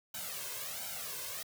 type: noise with flanger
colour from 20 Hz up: white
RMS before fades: -41 dBFS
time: 0.14-1.43 s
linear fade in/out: 5 ms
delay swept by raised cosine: 1.3 to 1.94 ms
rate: 1.4 Hz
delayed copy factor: +0.85
effects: high-pass 100 Hz 12 dB/octave